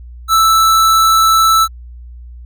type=tone; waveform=square; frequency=1318.5 Hz; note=E6; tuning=in tune; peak=-8 dBFS; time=0.28-1.68 s; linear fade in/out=50 ms; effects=added 60 Hz sine -30 dBFS peak until 2.45 s